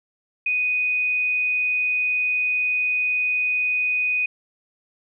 sine tone, 2489 Hz, D#7, in tune, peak -19 dBFS, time 0.46-4.26 s, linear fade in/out 5 ms, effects none

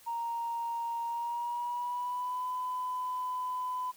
sine tone with pitch glide, 932.3 to 1005 Hz, A#5 to B5, 0 to +30 cents, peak -31 dBFS, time 0.06-3.92 s, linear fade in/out 20 ms, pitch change +130 cents, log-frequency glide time 1.05-2.45 s, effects tanh soft clip ceiling -27 dBFS + white hiss -58 dBFS RMS until 3.96 s

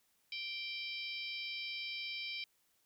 harmonic tone with a mistuned harmonic, 783 Hz, G5, 2 cents flat, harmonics 3 / 4 / 5 / 6 / 7, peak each -43 / -45 / -47 / -49 / -50 dBFS, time 0.32-2.44 s, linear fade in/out 2 ms, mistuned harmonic 7, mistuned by -74 cents, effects white hiss -75 dBFS RMS until 2.85 s

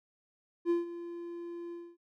triangle tone with ADSR envelope, 343.5 Hz, F4, 29 cents flat, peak -22 dBFS, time 0.65-1.97 s, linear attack 51 ms, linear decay 150 ms, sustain -15 dB, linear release 250 ms, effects none

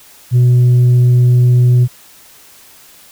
sine tone, 123.47 Hz, B2, in tune, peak -3 dBFS, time 0.31-1.88 s, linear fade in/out 50 ms, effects tanh soft clip ceiling -5 dBFS + white hiss -42 dBFS RMS until 3.11 s

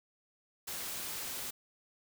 white noise, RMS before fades -40 dBFS, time 0.67-1.51 s, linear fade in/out 10 ms, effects none

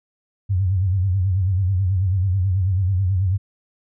sine tone with vibrato, 94.1 Hz, F#2, 30 cents sharp, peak -16 dBFS, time 0.49-3.38 s, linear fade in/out 20 ms, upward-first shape sine, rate 9.2 Hz, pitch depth 110 cents each way, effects none

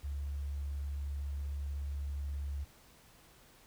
sine tone, 70.9 Hz, C#2, 40 cents sharp, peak -35 dBFS, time 0.03-2.65 s, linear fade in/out 20 ms, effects pink hiss -61 dBFS RMS until 3.66 s

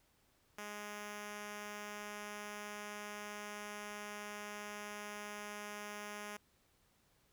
5% pulse tone, 207.7 Hz, G#3, in tune, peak -33 dBFS, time 0.58-6.37 s, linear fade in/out 5 ms, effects pink hiss -73 dBFS RMS until 7.32 s

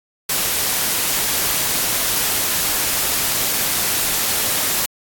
white noise, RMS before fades -19 dBFS, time 0.29-4.86 s, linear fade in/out 5 ms, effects AAC 64 kbps

